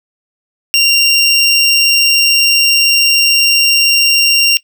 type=tone; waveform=25% pulse; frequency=2773 Hz; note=F7; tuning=13 cents flat; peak=-3 dBFS; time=0.74-4.57 s; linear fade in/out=0 ms; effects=noise-tail reverb RT60 0.1 s tail -20 dB re dry